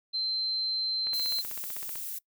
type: tone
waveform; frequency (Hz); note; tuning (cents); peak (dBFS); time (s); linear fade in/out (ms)
sine; 4110; C8; -32; -28; 0.13-1.42; 20
type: click train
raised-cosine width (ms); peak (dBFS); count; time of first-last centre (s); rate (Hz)
0.3; -27; 15; 1.07-1.956; 15.8
type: noise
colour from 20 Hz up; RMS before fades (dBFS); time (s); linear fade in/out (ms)
violet; -37; 1.13-2.19; 10
effects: noise-tail reverb RT60 0.1 s tail -23 dB re dry